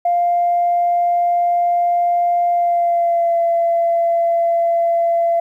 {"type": "tone with pitch glide", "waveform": "sine", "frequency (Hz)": [698.5, 678.6], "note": ["F5", "F5"], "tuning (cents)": [0, -50], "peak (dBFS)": -12, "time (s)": [0.05, 5.4], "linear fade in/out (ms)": 5, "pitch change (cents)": -50, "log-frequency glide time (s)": [2.5, 3.38], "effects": ["tanh soft clip ceiling -8 dBFS", "9-bit"]}